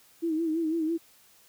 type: tone with vibrato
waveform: sine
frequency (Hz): 323.2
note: E4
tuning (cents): -34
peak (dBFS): -25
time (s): 0.22-0.98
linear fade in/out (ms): 20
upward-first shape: sine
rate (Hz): 6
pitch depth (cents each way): 72
effects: white hiss -59 dBFS RMS until 1.48 s